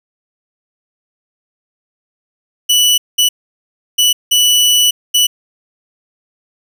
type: tone bursts at uneven times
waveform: sawtooth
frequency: 2960 Hz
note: F#7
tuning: in tune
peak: -5 dBFS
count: 5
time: 2.69-2.98 / 3.18-3.29 / 3.98-4.13 / 4.31-4.91 / 5.14-5.27 s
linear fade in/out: 10 ms
effects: none